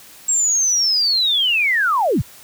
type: linear sweep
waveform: sine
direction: down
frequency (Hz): 7630 to 60.5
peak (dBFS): -14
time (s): 0.28-2.22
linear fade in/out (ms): 10
effects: white hiss -43 dBFS RMS until 2.43 s